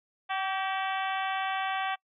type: harmonic tone with a mistuned harmonic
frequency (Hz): 382.8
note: G4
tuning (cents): -41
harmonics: 2 / 3 / 4 / 5 / 6 / 7 / 8 / 9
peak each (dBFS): -31 / -35 / -37 / -39 / -41 / -42 / -43 / -44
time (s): 0.29-1.96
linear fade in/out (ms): 20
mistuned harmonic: 4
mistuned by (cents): +40
effects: noise-tail reverb RT60 0.1 s tail -26 dB re dry